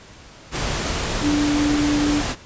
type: tone in noise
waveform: sine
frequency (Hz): 293.7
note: D4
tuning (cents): 0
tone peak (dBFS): -17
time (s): 1.21-2.23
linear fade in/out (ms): 50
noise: pink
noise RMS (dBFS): -24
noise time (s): 0.51-2.36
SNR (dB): +4
effects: pink hiss -44 dBFS RMS until 2.45 s + resampled to 16000 Hz